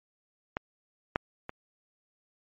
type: clicks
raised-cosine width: 0.5 ms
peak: -15 / -10 / -22 dBFS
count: 3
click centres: 0.569 / 1.159 / 1.494 s
effects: MP3 48 kbps